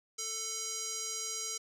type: tone with band-pass filter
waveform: square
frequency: 442.7 Hz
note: A4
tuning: 11 cents sharp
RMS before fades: -38 dBFS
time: 0.18-1.58 s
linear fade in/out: 10 ms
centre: 6400 Hz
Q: 3.7
effects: none